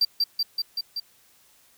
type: tone with echo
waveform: triangle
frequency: 4699 Hz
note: D8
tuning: in tune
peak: -16 dBFS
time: 0.01-0.05 s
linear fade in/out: 5 ms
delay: 190 ms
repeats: 5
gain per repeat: -2 dB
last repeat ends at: 1 s
effects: white hiss -59 dBFS RMS until 1.77 s